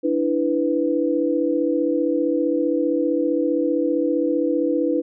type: tone cluster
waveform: sine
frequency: 294.6 / 329.9 / 496.3 Hz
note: D4 / E4 / B4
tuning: +6 / +1 / +8 cents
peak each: -22 dBFS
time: 0.03-5.02 s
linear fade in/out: 20 ms
effects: none